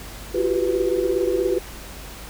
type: tone cluster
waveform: sine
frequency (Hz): 346.1 / 373.8 / 390.7 / 495.3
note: F4 / F#4 / G4 / B4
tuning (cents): -16 / +18 / -6 / +5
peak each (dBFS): -24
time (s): 0.34-1.59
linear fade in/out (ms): 10
effects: added 50 Hz sine -39 dBFS peak until 2.29 s + pink hiss -39 dBFS RMS until 2.29 s